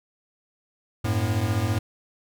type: tone cluster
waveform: square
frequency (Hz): 94.8 / 109.7 / 241.7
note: F#2 / A2 / B3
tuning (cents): +43 / -5 / -37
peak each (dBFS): -27 / -25 / -34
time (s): 1.04-1.79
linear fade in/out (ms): 10
effects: none